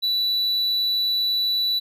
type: tone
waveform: triangle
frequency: 3954 Hz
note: B7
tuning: 1 cent sharp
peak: -18 dBFS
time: 0.02-1.8 s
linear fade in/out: 20 ms
effects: none